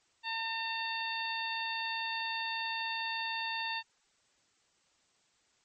harmonic tone, 905 Hz, A5, 48 cents sharp, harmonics 1 / 2 / 3 / 4 / 5, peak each -38 / -39 / -39 / -41 / -43 dBFS, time 0.23-3.83 s, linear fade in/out 50 ms, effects white hiss -71 dBFS RMS until 5.64 s + MP3 32 kbps

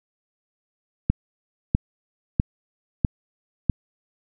click train, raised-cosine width 5 ms, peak -5 dBFS, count 5, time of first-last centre 1.1-3.697 s, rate 1.54 Hz, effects none

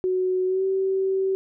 sine tone with pitch glide, 370 to 383.3 Hz, F#4 to G4, 0 to -39 cents, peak -20 dBFS, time 0.04-1.35 s, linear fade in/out 0 ms, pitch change +61 cents, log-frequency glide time 0.46-0.64 s, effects none

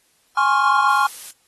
triangle chord, Db major seventh, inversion second, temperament equal with one note detuned, 830.6 / 1060.5 / 1108.7 / 1396.9 Hz, Ab5 / C6 / Db6 / F6, 0 / +23 / 0 / 0 cents, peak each -18 dBFS, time 0.37-1.07 s, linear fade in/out 5 ms
blue noise, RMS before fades -34 dBFS, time 0.89-1.31 s, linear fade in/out 2 ms
effects white hiss -61 dBFS RMS until 1.47 s + AAC 32 kbps

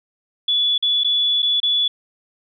sine tone with dropouts, 3430 Hz, A7, 45 cents flat, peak -15 dBFS, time 0.48-1.88 s, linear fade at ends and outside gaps 5 ms, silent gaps 0.78-0.825 / 1.036-1.045 / 1.422-1.427 / 1.602-1.63 s, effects none

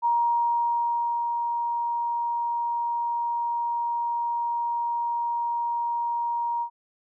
sine tone with ADSR envelope, 943 Hz, A#5, 20 cents sharp, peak -19 dBFS, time 0.02-6.7 s, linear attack 33 ms, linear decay 1200 ms, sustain -5 dB, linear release 83 ms, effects none

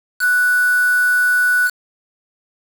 sine tone with quantisation, 1480 Hz, F#6, in tune, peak -12 dBFS, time 0.19-1.71 s, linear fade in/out 50 ms, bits 4, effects none

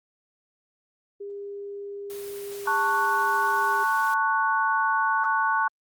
sine tone, 402.9 Hz, G4, 48 cents sharp, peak -33 dBFS, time 1.2-3.84 s, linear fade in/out 10 ms
white noise, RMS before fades -43 dBFS, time 2.1-4.14 s, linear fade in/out 0 ms
sine chord, F# minor, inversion first, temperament just, 888 / 1110 / 1480 Hz, A5 / C#6 / F#6, +16 / +2 / 0 cents, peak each -25 dBFS, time 2.67-5.68 s, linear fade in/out 5 ms
effects Opus 32 kbps

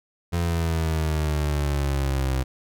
30% pulse exponential sweep, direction down, 86.5 to 64.7 Hz, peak -19 dBFS, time 0.32-2.44 s, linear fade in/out 20 ms, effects none

